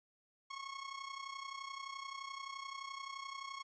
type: tone with amplitude modulation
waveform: sawtooth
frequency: 1094 Hz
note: C#6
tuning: 23 cents flat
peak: -37 dBFS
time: 0.5-3.63 s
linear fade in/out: 10 ms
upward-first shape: sine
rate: 31.6 Hz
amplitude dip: 70%
effects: resampled to 16000 Hz